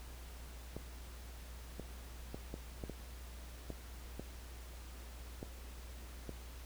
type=clicks; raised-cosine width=2 ms; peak=-29 dBFS; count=10; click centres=0.766 / 1.797 / 2.345 / 2.541 / 2.838 / 2.897 / 3.703 / 4.196 / 5.429 / 6.293 s; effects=added 60 Hz sine -48 dBFS peak until 6.65 s + pink hiss -56 dBFS RMS until 6.65 s